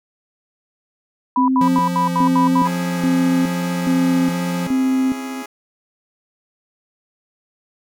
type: tone bursts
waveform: sine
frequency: 987.8 Hz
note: B5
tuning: in tune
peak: -15 dBFS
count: 7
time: 1.36-2.674 s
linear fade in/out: 2 ms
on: 120 ms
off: 79 ms
type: tone with tremolo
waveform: sine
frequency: 261.6 Hz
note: C4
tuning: in tune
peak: -14 dBFS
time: 1.37-5.43 s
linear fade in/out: 10 ms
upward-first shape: square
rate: 1.2 Hz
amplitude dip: 75%
type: tone with vibrato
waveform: square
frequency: 174.9 Hz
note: F3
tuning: 3 cents sharp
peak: -21 dBFS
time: 1.61-4.67 s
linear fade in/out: 2 ms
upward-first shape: square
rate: 1.1 Hz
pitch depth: 12 cents each way
type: chord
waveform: 10% pulse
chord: C# minor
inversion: none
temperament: just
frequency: 277.2 / 332.6 / 415.8 Hz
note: C#4 / E4 / G#4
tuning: 0 / +16 / +2 cents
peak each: -30 / -29 / -24 dBFS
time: 2.65-5.46 s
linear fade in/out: 5 ms
effects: none